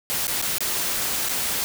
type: noise with dropouts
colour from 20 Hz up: white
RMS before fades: -25 dBFS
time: 0.1-1.64 s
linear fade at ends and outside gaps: 0 ms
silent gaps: 0.27-0.279 / 0.415-0.424 / 0.583-0.606 / 1.287-1.293 s
effects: none